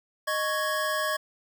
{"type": "tone cluster", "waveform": "square", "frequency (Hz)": [618, 1108, 1670], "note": ["D#5", "C#6", "G#6"], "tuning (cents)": [-12, -1, 9], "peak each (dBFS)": -31, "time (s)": [0.27, 1.17], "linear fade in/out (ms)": 10, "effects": []}